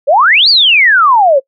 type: exponential two-way sweep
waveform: sine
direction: up then down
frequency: 516 to 4798 to 516 Hz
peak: -4 dBFS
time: 0.07-1.4 s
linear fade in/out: 20 ms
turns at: 0.49 s
effects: noise-tail reverb RT60 0.1 s tail -26 dB re dry